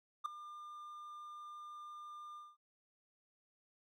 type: tone with ADSR envelope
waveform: triangle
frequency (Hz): 1201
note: D6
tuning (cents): +38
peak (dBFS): -30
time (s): 0.24-2.57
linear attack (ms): 18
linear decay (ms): 3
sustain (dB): -16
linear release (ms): 210
effects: none